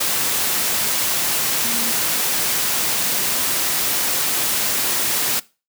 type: tone in noise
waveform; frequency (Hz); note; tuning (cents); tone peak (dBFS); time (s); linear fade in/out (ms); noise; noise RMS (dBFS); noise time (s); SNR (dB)
sine; 233.8; A#3; +5; -30; 1.64-1.92; 10; white; -20; 0-5.4; -13
effects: noise-tail reverb RT60 0.3 s tail -21 dB re dry + high-pass 100 Hz 12 dB/octave